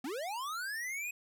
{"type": "linear sweep", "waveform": "square", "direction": "up", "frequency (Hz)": [233.1, 2535], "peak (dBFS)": -37, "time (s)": [0.04, 1.11], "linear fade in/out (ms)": 5, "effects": []}